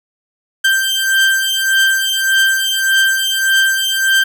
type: beating tone pair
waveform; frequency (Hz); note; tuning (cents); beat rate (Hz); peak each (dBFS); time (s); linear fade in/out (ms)
30% pulse; 1568 / 1569.7; G6 / G6; 0 / +2; 1.7; -12; 0.64-4.24; 10
effects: 8-bit